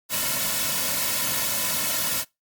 white noise with comb filter, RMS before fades -25 dBFS, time 0.09-2.25 s, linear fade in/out 50 ms, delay 2.5 ms, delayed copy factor -1, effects noise-tail reverb RT60 0.2 s tail -22 dB re dry + Opus 48 kbps

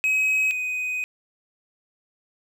triangle tone pair in turn, 2543 / 2502 Hz, D#7 / D#7, +37 / +9 cents, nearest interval unison, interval 28 cents, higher first, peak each -17 / -23 dBFS, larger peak first, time 0.04-0.51 / 0.51-1.04 s, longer second, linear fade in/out 0 ms, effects none

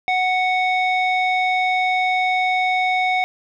square tone with low-pass filter, 740 Hz, F#5, in tune, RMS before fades -19 dBFS, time 0.08-3.24 s, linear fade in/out 0 ms, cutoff 2800 Hz, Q 7.1, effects none

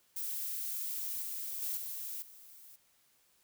violet noise with level steps, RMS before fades -38 / -40 / -36 / -41 / -55 dBFS, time 0.16-2.76 s, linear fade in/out 5 ms, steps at 1.22 / 1.62 / 1.77 / 2.22 s, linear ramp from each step 2 ms, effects white hiss -70 dBFS RMS until 3.43 s

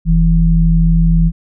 sine tone pair together, 43.69 / 164.81 Hz, F1 / E3, +1 / 0 cents, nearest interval octave + major seventh, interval 2299 cents, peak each -10 dBFS, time 0.05-1.32 s, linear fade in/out 50 ms, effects none

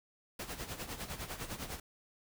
pink noise with tremolo, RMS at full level -40 dBFS, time 0.39-1.8 s, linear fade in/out 5 ms, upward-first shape sine, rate 9.9 Hz, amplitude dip 70%, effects none

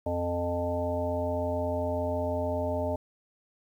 harmonic tone with a mistuned harmonic, 87.31 Hz, F2, in tune, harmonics 1 / 3 / 5 / 7 / 9 / 10, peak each -33 / -35 / -37 / -30 / -42 / -38 dBFS, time 0.06-2.96 s, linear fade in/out 5 ms, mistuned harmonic 10, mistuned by +18 cents, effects 10-bit

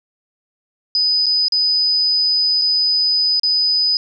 sine tone with dropouts, 4992 Hz, D#8, 5 cents sharp, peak -13 dBFS, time 0.95-3.97 s, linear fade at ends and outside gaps 1 ms, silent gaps 1.259-1.265 / 1.483-1.522 / 2.615-2.619 / 3.397-3.433 s, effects none

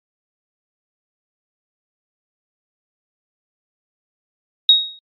sine tone with exponential decay, 3770 Hz, A#7, 19 cents sharp, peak -4 dBFS, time 4.69-4.99 s, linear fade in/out 2 ms, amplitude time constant 65 ms, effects AAC 32 kbps

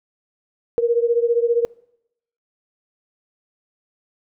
sine beating tone pair, 466.2 / 481.2 Hz, A#4 / B4, 0 / -45 cents, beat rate 15 Hz, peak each -17 / -20 dBFS, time 0.78-1.65 s, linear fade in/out 0 ms, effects noise-tail reverb RT60 0.8 s tail -26 dB re dry

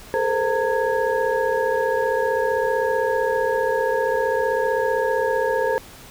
sine tone cluster, 421.1 / 456.5 / 517 / 911 / 1662 Hz, G#4 / A#4 / C5 / A#5 / G#6, +24 / -36 / -21 / -40 / +1 cents, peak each -26 / -25 / -22 / -25 / -28 dBFS, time 0.14-5.78 s, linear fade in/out 0 ms, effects pink hiss -43 dBFS RMS until 6.1 s

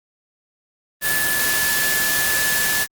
sine tone in noise, 1728 Hz, A6, 32 cents flat, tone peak -21 dBFS, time 1.01-2.87 s, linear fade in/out 50 ms, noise white, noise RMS -21 dBFS, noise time 1.01-2.87 s, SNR -3 dB, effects Opus 32 kbps

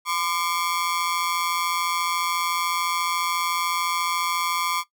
sawtooth ring-modulated tone, 1109 Hz, C#6, in tune, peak -16 dBFS, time 0.05-4.84 s, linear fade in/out 50 ms, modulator 87 Hz, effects noise-tail reverb RT60 0.1 s tail -17 dB re dry

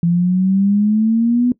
sine exponential sweep, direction up, 168.8 to 249.3 Hz, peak -11 dBFS, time 0.03-1.52 s, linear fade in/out 2 ms, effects noise-tail reverb RT60 0.1 s tail -19 dB re dry

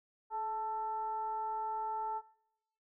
sine tone with frequency modulation, 880 Hz, A5, in tune, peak -34 dBFS, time 0.3-2.22 s, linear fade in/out 50 ms, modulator 452 Hz, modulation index 0.44, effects noise-tail reverb RT60 0.8 s tail -22 dB re dry

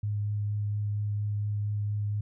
sine tone with vibrato, 103.83 Hz, G#2, in tune, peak -27 dBFS, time 0.03-2.21 s, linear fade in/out 5 ms, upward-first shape triangle, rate 4.3 Hz, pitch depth 11 cents each way, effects none

